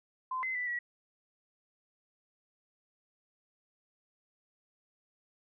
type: tone with pitch steps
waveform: sine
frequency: 1030 / 2054 / 1981 / 1928 Hz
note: C6 / C7 / B6 / B6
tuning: -28 / -33 / +5 / -42 cents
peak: -32 dBFS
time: 0.31-0.79 s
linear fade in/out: 5 ms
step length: 120 ms
effects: none